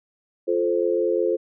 sine chord, F major, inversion none, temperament equal with one note detuned, 349.2 / 434.9 / 523.3 Hz, F4 / A4 / C5, 0 / -20 / 0 cents, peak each -23 / -23 / -24 dBFS, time 0.47-1.37 s, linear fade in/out 20 ms, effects none

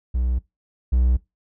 triangle tone pair in turn, 61.74 / 62.04 Hz, B1 / B1, 0 / +9 cents, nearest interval unison, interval 9 cents, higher second, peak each -17 / -13 dBFS, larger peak second, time 0.14-0.39 / 0.92-1.17 s, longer neither, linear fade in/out 10 ms, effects noise-tail reverb RT60 0.2 s tail -21 dB re dry

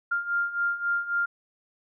sine beating tone pair, 1396.9 / 1400.6 Hz, F6 / F6, 0 / +5 cents, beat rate 3.7 Hz, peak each -30 / -26 dBFS, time 0.11-1.26 s, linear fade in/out 10 ms, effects none

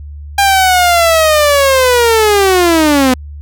sawtooth linear sweep, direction down, 804 to 249.3 Hz, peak -3 dBFS, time 0.38-3.14 s, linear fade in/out 5 ms, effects added 73 Hz sine -25 dBFS peak until 3.41 s

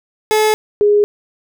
30% pulse / sine tone pair in turn, 430.5 / 413.8 Hz, A4 / G#4, -38 / -6 cents, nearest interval minor second, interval 68 cents, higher first, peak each -8 dBFS, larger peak neither, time 0.31-0.54 / 0.81-1.04 s, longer neither, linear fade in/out 0 ms, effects none

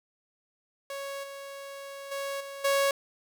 sawtooth tone with level steps, 554.4 Hz, C#5, in tune, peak -31 / -36 / -28 / -35 / -19 dBFS, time 0.9-2.91 s, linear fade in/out 2 ms, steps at 1.23 / 2.11 / 2.4 / 2.64 s, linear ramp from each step 10 ms, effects none

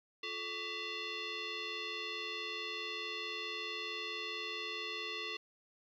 sine tone with frequency modulation, 349.2 Hz, F4, in tune, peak -38 dBFS, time 0.23-5.37 s, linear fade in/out 5 ms, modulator 783 Hz, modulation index 4.9, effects 12-bit

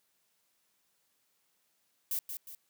violet noise with echo, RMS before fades -33 dBFS, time 2.11-2.19 s, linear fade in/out 2 ms, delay 180 ms, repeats 2, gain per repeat -7 dB, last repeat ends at 2.55 s, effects white hiss -75 dBFS RMS until 2.69 s + high-pass 100 Hz 12 dB/octave

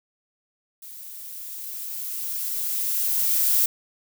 violet noise with level ramp, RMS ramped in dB -41 to -19 dBFS, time 0.82-3.66 s, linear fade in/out 5 ms, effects none

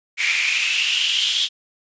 pink noise with high-pass filter sweep, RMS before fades -20 dBFS, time 0.17-1.49 s, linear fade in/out 50 ms, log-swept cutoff 2200 to 3400 Hz, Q 8, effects resampled to 16000 Hz

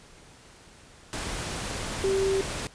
sine tone in noise, 387.6 Hz, G4, 20 cents flat, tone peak -22 dBFS, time 2.04-2.41 s, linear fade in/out 0 ms, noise pink, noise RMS -33 dBFS, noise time 1.13-2.67 s, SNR +8 dB, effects pink hiss -52 dBFS RMS until 2.74 s + resampled to 22050 Hz

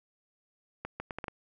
accelerating click train, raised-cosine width 0.5 ms, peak -21 dBFS, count 6, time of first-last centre 0.85-1.282 s, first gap 150 ms, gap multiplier 0.72, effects none

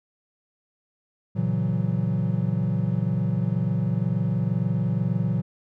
triangle chord, F# dominant seventh, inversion first, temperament equal, 116.54 / 138.59 / 164.81 / 185 Hz, A#2 / C#3 / E3 / F#3, 0 / 0 / 0 / 0 cents, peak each -24 / -27 / -25 / -25 dBFS, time 1.35-5.42 s, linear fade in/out 20 ms, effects none

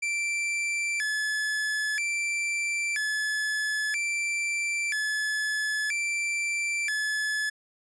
45% pulse tone with vibrato, 2007 Hz, B6, 27 cents sharp, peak -26 dBFS, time 0.02-7.5 s, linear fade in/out 10 ms, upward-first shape square, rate 0.51 Hz, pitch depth 270 cents each way, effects resampled to 22050 Hz

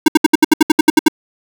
square tone bursts, 311.1 Hz, D#4, in tune, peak -4 dBFS, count 12, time 0.06-1.083 s, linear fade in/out 5 ms, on 22 ms, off 69 ms, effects none

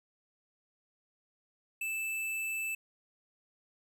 sine tone with hard clipping, 2637 Hz, E7, in tune, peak -34 dBFS, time 1.81-2.75 s, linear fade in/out 5 ms, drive 18 dB, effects none

